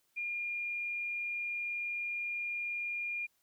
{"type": "tone", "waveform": "sine", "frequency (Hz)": 2413, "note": "D7", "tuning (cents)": 46, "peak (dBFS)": -34, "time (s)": [0.16, 3.27], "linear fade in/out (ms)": 20, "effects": ["white hiss -75 dBFS RMS until 3.42 s"]}